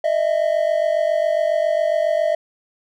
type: tone pair together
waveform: triangle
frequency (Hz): 614 / 661.3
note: D#5 / E5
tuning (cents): -23 / +5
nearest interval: minor second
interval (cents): 128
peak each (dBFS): -17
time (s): 0.04-2.35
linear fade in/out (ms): 5
effects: none